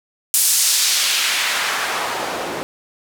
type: noise with band-pass filter sweep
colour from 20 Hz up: white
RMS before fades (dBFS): -19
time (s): 0.34-2.63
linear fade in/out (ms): 0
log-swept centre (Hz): 9800 to 390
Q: 0.93
effects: none